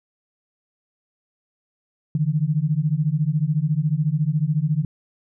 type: beating tone pair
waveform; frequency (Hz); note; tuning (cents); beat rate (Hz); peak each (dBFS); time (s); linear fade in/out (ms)
sine; 145.5 / 159.5; D3 / D#3; -16 / +43; 14; -21; 2.15-4.85; 2
effects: none